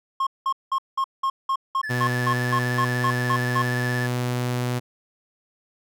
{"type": "tone bursts", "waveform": "triangle", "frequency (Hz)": 1075, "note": "C6", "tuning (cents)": 47, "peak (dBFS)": -18, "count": 14, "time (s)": [0.2, 3.622], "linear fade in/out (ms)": 5, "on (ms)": 68, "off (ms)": 190}
{"type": "tone with vibrato", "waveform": "triangle", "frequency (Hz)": 1735, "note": "A6", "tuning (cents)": -25, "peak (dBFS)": -26, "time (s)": [1.83, 4.07], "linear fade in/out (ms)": 10, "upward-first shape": "square", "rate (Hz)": 17, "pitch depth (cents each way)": 23}
{"type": "tone", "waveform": "sawtooth", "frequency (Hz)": 123.47, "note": "B2", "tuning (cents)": 0, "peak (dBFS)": -19, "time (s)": [1.89, 4.8], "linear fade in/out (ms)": 20}
{"effects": []}